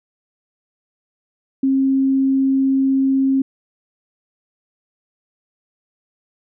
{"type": "tone", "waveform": "sine", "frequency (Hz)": 268.4, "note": "C4", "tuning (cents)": 44, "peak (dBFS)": -13, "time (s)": [1.63, 3.42], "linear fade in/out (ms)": 5, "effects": []}